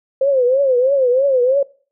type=tone with vibrato; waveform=sine; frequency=523.3 Hz; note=C5; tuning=in tune; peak=-11 dBFS; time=0.21-1.63 s; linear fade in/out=5 ms; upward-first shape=triangle; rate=3.1 Hz; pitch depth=150 cents each way; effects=noise-tail reverb RT60 0.4 s tail -20 dB re dry